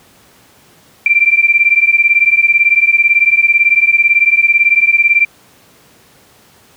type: beating tone pair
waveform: sine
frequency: 2349 / 2367 Hz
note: D7 / D7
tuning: 0 / +13 cents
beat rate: 18 Hz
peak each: -10 dBFS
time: 1.06-5.25 s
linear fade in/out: 2 ms
effects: pink hiss -46 dBFS RMS until 6.76 s + high-pass 100 Hz 12 dB/octave